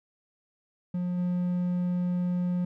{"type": "tone with level steps", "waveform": "triangle", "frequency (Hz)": 178.3, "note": "F3", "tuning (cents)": 36, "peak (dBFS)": [-25, -23], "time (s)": [0.94, 2.65], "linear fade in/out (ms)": 5, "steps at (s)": 1.17, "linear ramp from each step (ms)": 20, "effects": []}